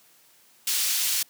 pink high-pass noise, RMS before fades -25 dBFS, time 0.67-1.23 s, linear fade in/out 5 ms, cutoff 3700 Hz, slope 12 dB/octave, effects white hiss -58 dBFS RMS until 1.29 s + high-pass 100 Hz 12 dB/octave

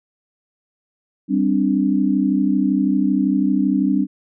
sine chord, G suspended fourth, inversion none, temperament just, 196 / 261.3 / 294 Hz, G3 / C4 / D4, 0 / -2 / +2 cents, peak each -19 dBFS, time 1.28-4.07 s, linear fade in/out 50 ms, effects none

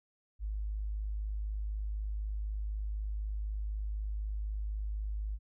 sine tone, 52 Hz, G#1, 3 cents sharp, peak -33 dBFS, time 0.39-5.39 s, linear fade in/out 50 ms, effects none

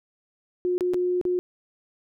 sine tone with dropouts, 359.6 Hz, F#4, 49 cents flat, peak -21 dBFS, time 0.65-1.39 s, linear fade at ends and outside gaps 0 ms, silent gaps 0.78-0.808 / 0.936-0.943 / 1.213-1.252 s, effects none

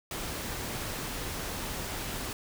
pink noise, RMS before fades -36 dBFS, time 0.11-2.33 s, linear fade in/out 2 ms, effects none

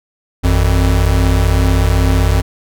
square tone pair together, 52.56 / 88.4 Hz, G#1 / F2, +21 / +22 cents, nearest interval major sixth, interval 901 cents, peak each -13 dBFS, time 0.43-2.42 s, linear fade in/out 20 ms, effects none

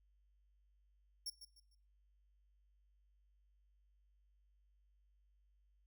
sawtooth tone with echo, 5480 Hz, F8, 34 cents flat, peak -39 dBFS, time 1.26-1.3 s, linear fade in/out 5 ms, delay 150 ms, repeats 3, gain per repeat -11 dB, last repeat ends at 1.75 s, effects noise-tail reverb RT60 0.4 s tail -19 dB re dry + added 50 Hz sine -70 dBFS peak until 5.86 s

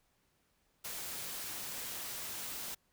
white noise, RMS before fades -42 dBFS, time 0.84-2.75 s, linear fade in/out 10 ms, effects pink hiss -75 dBFS RMS until 2.92 s

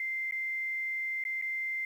sine tone with dropouts, 2088 Hz, C7, 4 cents flat, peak -31 dBFS, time 0-1.85 s, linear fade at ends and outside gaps 2 ms, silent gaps 0.311-0.322 / 1.239-1.251 / 1.415-1.422 s, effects 10-bit

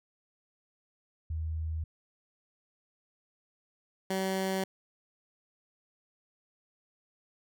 sine / 15% pulse tone pair in turn, 79.6 / 190.58 Hz, D#2 / G3, +40 / -49 cents, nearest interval octave + minor third, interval 1511 cents, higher second, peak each -31 / -23 dBFS, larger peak second, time 1.3-1.84 / 4.1-4.64 s, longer neither, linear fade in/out 5 ms, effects none

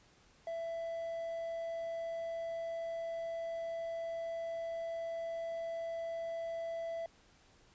triangle tone, 665 Hz, E5, 15 cents sharp, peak -35 dBFS, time 0.47-7.06 s, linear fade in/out 2 ms, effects pink hiss -65 dBFS RMS until 7.74 s + resampled to 16000 Hz

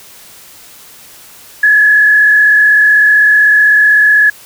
sine tone with frequency modulation, 1697 Hz, G#6, 37 cents sharp, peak -4 dBFS, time 1.63-4.3 s, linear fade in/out 5 ms, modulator 35.9 Hz, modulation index 0.83, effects white hiss -37 dBFS RMS until 4.45 s

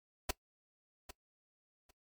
pink noise with echo, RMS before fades -32 dBFS, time 0.29-0.31 s, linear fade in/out 5 ms, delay 800 ms, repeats 2, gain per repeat -15 dB, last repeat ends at 1.91 s, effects noise-tail reverb RT60 0.1 s tail -20 dB re dry + MP3 96 kbps

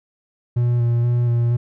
triangle tone with vibrato, 119.6 Hz, A#2, 45 cents sharp, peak -13 dBFS, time 0.56-1.57 s, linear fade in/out 10 ms, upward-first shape square, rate 2.1 Hz, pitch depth 16 cents each way, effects none

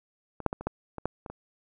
clicks, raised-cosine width 1 ms, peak -24 / -9 / -17 / -24 / -14 / -22 / -13 / -25 / -25 dBFS, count 9, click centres 0.403 / 0.463 / 0.529 / 0.61 / 0.67 / 0.983 / 1.056 / 1.262 / 1.3 s, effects none

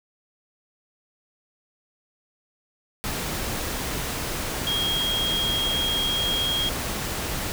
sine tone in noise, 3256 Hz, G#7, 35 cents flat, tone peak -23 dBFS, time 4.67-6.69 s, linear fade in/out 0 ms, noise pink, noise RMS -29 dBFS, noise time 3.04-7.52 s, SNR +3 dB, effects none

